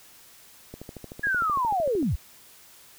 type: click train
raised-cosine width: 2 ms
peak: -25 dBFS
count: 18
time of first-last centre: 0.74-2.028 s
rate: 13.2 Hz
type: linear sweep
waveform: sine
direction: down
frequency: 1700 to 41.2 Hz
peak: -22 dBFS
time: 1.23-2.16 s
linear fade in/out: 10 ms
effects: white hiss -52 dBFS RMS until 2.98 s